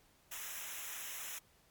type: noise with comb filter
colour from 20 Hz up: white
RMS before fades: -44 dBFS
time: 0.31-1.39 s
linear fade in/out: 10 ms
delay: 0.22 ms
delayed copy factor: -1
effects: pink hiss -68 dBFS RMS until 1.7 s + MP3 96 kbps